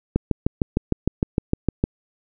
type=click train; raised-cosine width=3 ms; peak=-5 dBFS; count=12; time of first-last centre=0.16-1.839 s; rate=6.55 Hz; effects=none